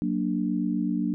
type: chord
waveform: sine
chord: Gb augmented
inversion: none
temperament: equal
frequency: 185 / 233.1 / 293.7 Hz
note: Gb3 / Bb3 / D4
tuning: 0 / 0 / 0 cents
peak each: -28 dBFS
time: 0.02-1.14 s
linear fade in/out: 0 ms
effects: none